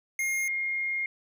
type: tone pair in turn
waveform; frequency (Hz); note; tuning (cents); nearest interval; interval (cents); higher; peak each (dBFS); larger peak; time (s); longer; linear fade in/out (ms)
square / sine; 2133 / 2133; C7 / C7; +33 / +33; unison; 0; neither; -27; neither; 0.19-0.48 / 0.48-1.06; second; 2
effects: none